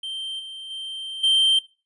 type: tone with level steps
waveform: triangle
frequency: 3136 Hz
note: G7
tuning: in tune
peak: -27 / -33 / -29 / -14 dBFS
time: 0.03-1.59 s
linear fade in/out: 5 ms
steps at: 0.39 / 0.7 / 1.23 s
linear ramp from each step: 10 ms
effects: noise-tail reverb RT60 0.3 s tail -18 dB re dry + resampled to 24000 Hz